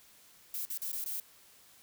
violet noise with dropouts, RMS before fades -37 dBFS, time 0.54-1.2 s, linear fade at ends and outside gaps 2 ms, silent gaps 0.652-0.701 / 0.776-0.817 / 0.918-0.928 / 1.042-1.06 s, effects white hiss -60 dBFS RMS until 1.82 s

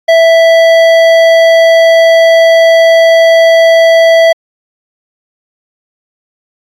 sine tone with hard clipping, 659.3 Hz, E5, in tune, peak -4 dBFS, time 0.08-4.33 s, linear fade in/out 10 ms, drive 12 dB, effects AAC 64 kbps

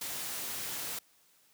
white noise, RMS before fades -38 dBFS, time 0.01-0.99 s, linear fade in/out 5 ms, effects white hiss -66 dBFS RMS until 1.53 s + high-pass 80 Hz 12 dB/octave

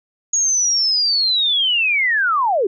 sine linear sweep, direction down, 6700 to 354.6 Hz, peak -14 dBFS, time 0.33-2.67 s, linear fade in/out 5 ms, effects none

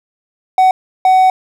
triangle tone bursts at uneven times, 750 Hz, F#5, 23 cents sharp, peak -4 dBFS, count 2, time 0.58-0.71 / 1.05-1.3 s, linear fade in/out 2 ms, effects none

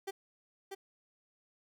30% pulse tone with echo, 390 Hz, G4, 9 cents flat, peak -34 dBFS, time 0.07-0.11 s, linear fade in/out 10 ms, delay 640 ms, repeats 1, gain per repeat -4 dB, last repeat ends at 0.75 s, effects none

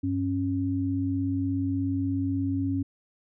sine tone pair together, 97 / 274.4 Hz, G2 / C#4, -18 / -17 cents, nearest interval octave + tritone, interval 1801 cents, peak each -29 / -26 dBFS, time 0.03-2.83 s, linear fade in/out 10 ms, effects none

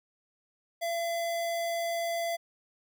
square tone, 677 Hz, E5, 46 cents sharp, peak -30 dBFS, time 0.81-2.37 s, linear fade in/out 20 ms, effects none

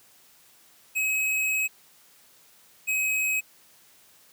square tone pair in turn, 2553 / 2542 Hz, D#7 / D#7, +44 / +36 cents, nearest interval unison, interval 8 cents, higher first, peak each -24 dBFS, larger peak neither, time 0.95-1.68 / 2.87-3.41 s, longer first, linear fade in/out 20 ms, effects white hiss -57 dBFS RMS until 4.32 s + high-pass 80 Hz 12 dB/octave

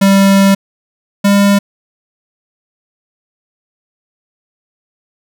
square tone pair in turn, 196 / 200.6 Hz, G3 / G3, 0 / +40 cents, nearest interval unison, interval 40 cents, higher second, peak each -6 / -7 dBFS, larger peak first, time 0.01-0.55 / 1.24-1.59 s, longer first, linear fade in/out 10 ms, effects none

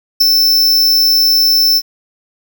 square tone with ADSR envelope, 5320 Hz, E8, 15 cents sharp, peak -5 dBFS, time 0.2-1.82 s, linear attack 10 ms, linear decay 18 ms, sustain -3 dB, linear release 52 ms, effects 7-bit

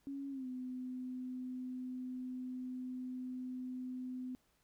sine tone with pitch glide, 276.9 to 253.9 Hz, C#4 to B3, -2 to +48 cents, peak -40 dBFS, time 0.07-4.35 s, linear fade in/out 0 ms, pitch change -150 cents, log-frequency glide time 0.3-0.47 s, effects pink hiss -75 dBFS RMS until 4.63 s

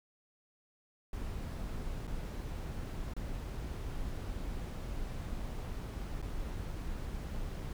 brown noise with dropouts, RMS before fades -39 dBFS, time 1.13-7.73 s, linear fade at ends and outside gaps 2 ms, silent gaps 2.07-2.076 / 3.137-3.165 / 6.218-6.225 s, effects none

